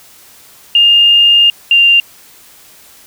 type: tone pair in turn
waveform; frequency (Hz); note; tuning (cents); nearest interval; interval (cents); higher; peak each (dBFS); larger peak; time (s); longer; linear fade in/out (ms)
sine; 2819 / 2790; F7 / F7; +16 / -2; unison; 18; first; -4; neither; 0.75-1.5 / 1.71-2; first; 2
effects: white hiss -41 dBFS RMS until 3.06 s